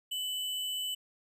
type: tone with sample-and-hold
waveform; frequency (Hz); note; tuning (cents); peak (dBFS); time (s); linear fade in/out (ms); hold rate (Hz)
sine; 3000; F#7; +23; -32; 0.11-0.95; 10; 11025
effects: resampled to 32000 Hz